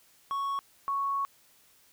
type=tone pair in turn; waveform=triangle / sine; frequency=1108.7 / 1108.7 Hz; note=C#6 / C#6; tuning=0 / 0 cents; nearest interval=unison; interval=0 cents; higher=neither; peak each=-27 dBFS; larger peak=neither; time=0.31-0.59 / 0.88-1.25 s; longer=second; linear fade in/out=0 ms; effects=white hiss -62 dBFS RMS until 1.92 s